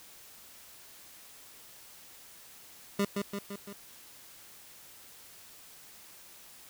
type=tone with echo; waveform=25% pulse; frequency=200.9 Hz; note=G3; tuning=43 cents sharp; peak=-22 dBFS; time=2.99-3.05 s; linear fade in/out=5 ms; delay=170 ms; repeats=4; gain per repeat=-4 dB; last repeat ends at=3.73 s; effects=white hiss -53 dBFS RMS until 6.69 s